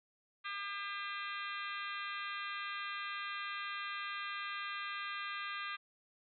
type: harmonic tone with a mistuned harmonic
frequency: 401.7 Hz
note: G4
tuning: 42 cents sharp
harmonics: 3 / 4 / 5 / 6 / 7 / 8 / 9 / 10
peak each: -43 / -45 / -47 / -49 / -50 / -51 / -52 / -53 dBFS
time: 0.44-5.77 s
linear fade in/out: 20 ms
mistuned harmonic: 7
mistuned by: -71 cents
effects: none